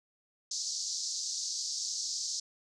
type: band-pass noise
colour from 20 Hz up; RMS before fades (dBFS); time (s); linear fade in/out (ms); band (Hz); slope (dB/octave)
white; -36; 0.51-2.4; 5; 4400 to 6800; 48
effects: none